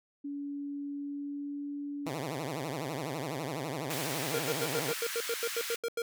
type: tone with pitch glide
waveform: sine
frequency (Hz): 284.6 to 286.9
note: C#4 to D4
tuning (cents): +46 to -40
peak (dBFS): -35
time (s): 0.24-2.09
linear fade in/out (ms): 10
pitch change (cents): +14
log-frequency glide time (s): 0.93-1.74
type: tone with vibrato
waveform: 10% pulse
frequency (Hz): 145.9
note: D3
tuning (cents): -11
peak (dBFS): -26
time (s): 2.06-4.92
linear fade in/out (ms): 5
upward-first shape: triangle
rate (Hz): 12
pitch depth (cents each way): 290
type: high-pass noise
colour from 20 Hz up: pink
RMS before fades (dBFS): -38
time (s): 3.9-5.76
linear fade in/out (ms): 5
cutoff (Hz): 1400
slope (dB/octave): 24
type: tone bursts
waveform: square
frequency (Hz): 466.2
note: A#4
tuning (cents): 0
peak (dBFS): -31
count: 13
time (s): 4.34-6.02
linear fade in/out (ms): 2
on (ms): 48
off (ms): 88
effects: none